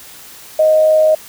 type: tone with amplitude modulation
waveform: sine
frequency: 624 Hz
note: D#5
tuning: 5 cents sharp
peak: -6 dBFS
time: 0.59-1.15 s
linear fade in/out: 5 ms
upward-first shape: sine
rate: 104 Hz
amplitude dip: 30%
effects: white hiss -37 dBFS RMS until 1.28 s